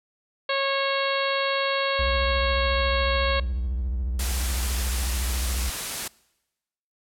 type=harmonic tone; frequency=548 Hz; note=C#5; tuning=20 cents flat; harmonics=1 / 2 / 3 / 4 / 5 / 6 / 7 / 8; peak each=-26 / -29 / -31 / -32 / -33 / -34 / -34 / -35 dBFS; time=0.49-3.4 s; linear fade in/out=5 ms
type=tone with vibrato; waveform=triangle; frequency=62.4 Hz; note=B1; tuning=19 cents sharp; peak=-22 dBFS; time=1.99-5.7 s; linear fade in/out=5 ms; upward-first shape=triangle; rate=14 Hz; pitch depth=230 cents each way
type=noise; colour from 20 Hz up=white; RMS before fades=-30 dBFS; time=4.19-6.08 s; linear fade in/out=5 ms
effects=noise-tail reverb RT60 1.0 s tail -24 dB re dry + low-pass 12000 Hz 12 dB/octave